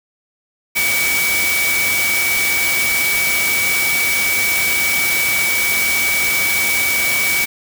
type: tone in noise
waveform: sine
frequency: 2273 Hz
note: C#7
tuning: 43 cents sharp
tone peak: -16 dBFS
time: 0.75-7.46 s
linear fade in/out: 20 ms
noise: white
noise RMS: -20 dBFS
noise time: 0.75-7.46 s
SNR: +1 dB
effects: none